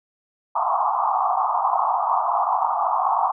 pink band-pass noise, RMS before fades -21 dBFS, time 0.55-3.32 s, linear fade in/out 10 ms, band 700 to 1200 Hz, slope 96 dB/octave, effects none

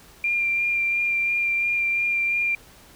sine tone with vibrato, 2387 Hz, D7, 28 cents sharp, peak -20 dBFS, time 0.24-2.55 s, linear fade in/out 2 ms, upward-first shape sine, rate 2.9 Hz, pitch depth 15 cents each way, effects pink hiss -50 dBFS RMS until 2.95 s

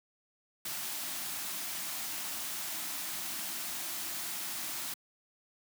white band-stop noise, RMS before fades -38 dBFS, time 0.65-4.94 s, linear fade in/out 5 ms, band 380 to 590 Hz, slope 96 dB/octave, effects high-pass 150 Hz 12 dB/octave

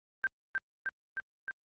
sine tone with echo, 1568 Hz, G6, in tune, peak -26 dBFS, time 0.24-0.27 s, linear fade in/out 0 ms, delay 310 ms, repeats 4, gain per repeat -2 dB, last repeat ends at 1.51 s, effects Opus 24 kbps

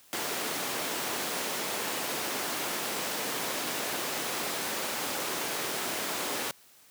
pink high-pass noise, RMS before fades -33 dBFS, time 0.13-6.51 s, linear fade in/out 0 ms, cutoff 310 Hz, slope 12 dB/octave, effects white hiss -58 dBFS RMS until 6.9 s + high-pass 80 Hz 12 dB/octave

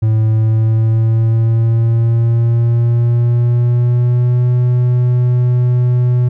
triangle tone with pitch glide, 110 to 123.47 Hz, A2 to B2, 0 to 0 cents, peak -7 dBFS, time 0.02-6.29 s, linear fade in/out 10 ms, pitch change +200 cents, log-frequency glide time 0.28-4.48 s, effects none

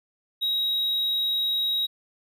triangle tone, 3815 Hz, A#7, 39 cents sharp, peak -21 dBFS, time 0.41-1.87 s, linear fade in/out 20 ms, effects none

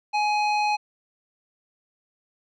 square tone with low-pass filter, 838 Hz, G#5, 15 cents sharp, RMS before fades -23 dBFS, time 0.13-0.77 s, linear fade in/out 20 ms, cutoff 3700 Hz, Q 1.4, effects none

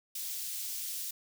white high-pass noise, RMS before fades -38 dBFS, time 0.15-1.11 s, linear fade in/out 5 ms, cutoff 4000 Hz, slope 12 dB/octave, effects none

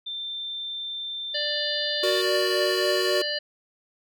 sine tone, 3570 Hz, A7, 24 cents sharp, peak -30 dBFS, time 0.06-2.22 s, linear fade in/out 10 ms
harmonic tone, 591 Hz, D5, 11 cents sharp, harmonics 1 / 3 / 5 / 7 / 8, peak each -32 / -32 / -32 / -32 / -32 dBFS, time 1.34-3.39 s, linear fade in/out 10 ms
square chord, Gb augmented, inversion none, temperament equal with one note detuned, 370 / 468.6 / 587.3 Hz, Gb4 / Bb4 / D5, 0 / +9 / 0 cents, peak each -26 / -31 / -29 dBFS, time 2.03-3.22 s, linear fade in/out 5 ms
effects none

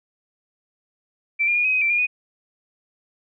sine tone with pitch steps, 2337 / 2410 / 2437 / 2529 / 2515 / 2343 / 2418 / 2478 Hz, D7 / D7 / D#7 / D#7 / D#7 / D7 / D7 / D#7, -9 / +44 / -37 / +28 / +18 / -5 / +50 / -8 cents, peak -17 dBFS, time 1.39-2.07 s, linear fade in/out 20 ms, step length 85 ms, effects none

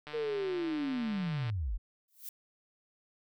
click train, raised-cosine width 0.3 ms, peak -28 dBFS, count 214, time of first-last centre 0.07-1.5 s, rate 149 Hz
sine linear sweep, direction down, 468.4 to 36.67 Hz, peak -31 dBFS, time 0.13-1.78 s, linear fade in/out 20 ms
violet noise with exponential growth, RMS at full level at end -39 dBFS, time 2.08-2.29 s, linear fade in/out 2 ms, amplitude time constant 45 ms
effects none

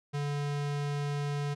square tone, 144.4 Hz, D3, 29 cents flat, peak -31 dBFS, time 0.13-1.55 s, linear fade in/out 20 ms, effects low-pass 7000 Hz 12 dB/octave

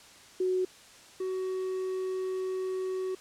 sine / triangle tone pair in turn, 370 / 374.5 Hz, F#4 / F#4, 0 / +21 cents, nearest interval unison, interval 21 cents, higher second, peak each -25 / -28 dBFS, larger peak first, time 0.4-0.65 / 1.2-3.15 s, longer second, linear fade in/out 5 ms, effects white hiss -53 dBFS RMS until 3.2 s + low-pass 8000 Hz 12 dB/octave

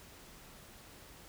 silence, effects pink hiss -55 dBFS RMS until 1.28 s

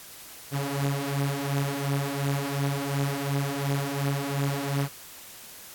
sawtooth beating tone pair, 138.59 / 141.39 Hz, C#3 / C#3, 0 / +35 cents, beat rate 2.8 Hz, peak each -25 dBFS, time 0.51-4.89 s, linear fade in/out 50 ms, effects white hiss -45 dBFS RMS until 5.74 s + AAC 64 kbps

